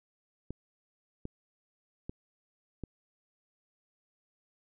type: clicks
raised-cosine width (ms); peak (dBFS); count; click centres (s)
3; -25; 4; 0.506 / 1.254 / 2.095 / 2.837
effects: none